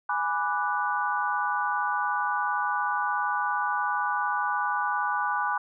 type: chord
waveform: sine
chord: G# half-diminished seventh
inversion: none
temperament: equal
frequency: 830.6 / 987.8 / 1174.7 / 1480 Hz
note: G#5 / B5 / D6 / F#6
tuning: 0 / 0 / 0 / 0 cents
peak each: -30 dBFS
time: 0.09-5.58 s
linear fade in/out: 5 ms
effects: none